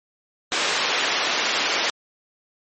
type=band-pass noise; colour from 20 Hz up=white; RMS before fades=-23 dBFS; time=0.52-1.9 s; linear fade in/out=0 ms; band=350 to 4000 Hz; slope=12 dB/octave; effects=MP3 32 kbps